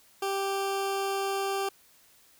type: tone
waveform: 20% pulse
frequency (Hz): 392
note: G4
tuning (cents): 0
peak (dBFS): -23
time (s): 0.22-1.69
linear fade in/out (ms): 5
effects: white hiss -60 dBFS RMS until 2.39 s